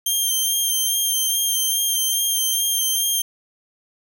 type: tone with vibrato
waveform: 10% pulse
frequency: 3168 Hz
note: G7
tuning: 18 cents sharp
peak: -11 dBFS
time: 0.06-3.22 s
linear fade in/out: 5 ms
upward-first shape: sine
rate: 2.4 Hz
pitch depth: 22 cents each way
effects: none